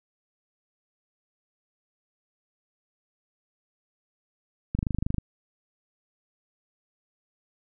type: click train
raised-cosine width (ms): 5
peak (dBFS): -14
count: 12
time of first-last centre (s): 4.75-5.183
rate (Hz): 25.4
effects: none